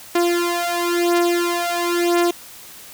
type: beating tone pair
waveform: sawtooth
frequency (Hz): 346.2 / 347.18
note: F4 / F4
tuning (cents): -15 / -10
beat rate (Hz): 0.98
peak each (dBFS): -16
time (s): 0.15-2.31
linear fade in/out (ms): 5
effects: white hiss -40 dBFS RMS until 2.93 s